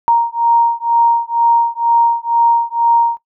sine beating tone pair, 932.3 / 934.4 Hz, A#5 / A#5, 0 / +4 cents, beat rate 2.1 Hz, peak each -13 dBFS, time 0.08-3.17 s, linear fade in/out 0 ms, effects noise-tail reverb RT60 0.1 s tail -17 dB re dry

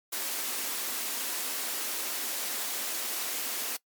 white high-pass noise, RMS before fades -33 dBFS, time 0.12-3.77 s, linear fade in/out 10 ms, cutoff 220 Hz, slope 48 dB/octave, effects noise-tail reverb RT60 0.1 s tail -22 dB re dry + MP3 96 kbps

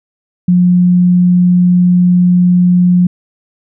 sine tone, 178.6 Hz, F3, 39 cents sharp, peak -5 dBFS, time 0.48-3.07 s, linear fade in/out 5 ms, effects none

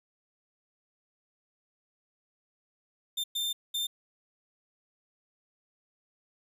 40% pulse tone bursts at uneven times, 3589 Hz, A7, 34 cents sharp, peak -28 dBFS, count 3, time 3.17-3.24 / 3.35-3.53 / 3.74-3.87 s, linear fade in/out 10 ms, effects none

